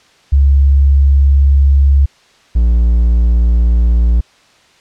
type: tone pair in turn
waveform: sine / triangle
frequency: 69.3 / 58.27 Hz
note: C#2 / A#1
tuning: 0 / 0 cents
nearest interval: minor third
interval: 300 cents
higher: first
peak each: -5 dBFS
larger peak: neither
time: 0.32-2.06 / 2.55-4.21 s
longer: first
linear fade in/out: 10 ms
effects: white hiss -48 dBFS RMS until 4.8 s + low-pass 5000 Hz 12 dB/octave